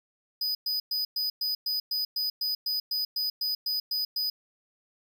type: tone bursts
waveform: square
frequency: 4978 Hz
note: D#8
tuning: in tune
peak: -27 dBFS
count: 16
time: 0.41-4.3 s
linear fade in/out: 5 ms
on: 140 ms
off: 110 ms
effects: 10-bit